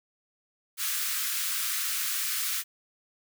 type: high-pass noise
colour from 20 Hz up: white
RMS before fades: -30 dBFS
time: 0.77-2.64 s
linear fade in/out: 50 ms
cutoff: 1200 Hz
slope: 48 dB/octave
effects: none